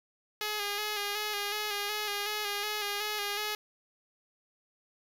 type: tone with vibrato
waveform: 5% pulse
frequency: 415.3 Hz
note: G#4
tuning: in tune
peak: -20 dBFS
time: 0.41-3.55 s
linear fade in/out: 2 ms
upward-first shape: square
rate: 2.7 Hz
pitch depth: 31 cents each way
effects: 9-bit